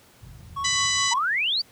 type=low-pass noise; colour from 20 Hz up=pink; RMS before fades=-39 dBFS; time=0.21-1.09 s; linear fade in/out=20 ms; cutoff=140 Hz; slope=24 dB/octave
type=tone with tremolo; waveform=triangle; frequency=1108.7 Hz; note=C#6; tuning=in tune; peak=-24 dBFS; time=0.56-1.19 s; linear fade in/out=10 ms; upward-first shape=sine; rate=4.8 Hz; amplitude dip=65%
type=harmonic tone; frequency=994 Hz; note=B5; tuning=11 cents sharp; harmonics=2 / 3 / 4 / 5 / 6 / 7 / 8; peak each=-27 / -29 / -27 / -32 / -28 / -32 / -33 dBFS; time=0.64-1.14 s; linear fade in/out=10 ms
type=exponential sweep; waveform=sine; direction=up; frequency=881 to 4800 Hz; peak=-21 dBFS; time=1.11-1.62 s; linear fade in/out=10 ms
effects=pink hiss -54 dBFS RMS until 1.71 s + high-pass 80 Hz 12 dB/octave